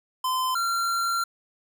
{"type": "tone pair in turn", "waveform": "square", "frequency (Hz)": [1028, 1372.2], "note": ["C6", "F6"], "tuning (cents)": [-31, -31], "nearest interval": "perfect fourth", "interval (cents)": 500, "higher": "second", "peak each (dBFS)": -24, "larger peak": "neither", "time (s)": [[0.24, 0.55], [0.55, 1.24]], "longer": "second", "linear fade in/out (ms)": 5, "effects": []}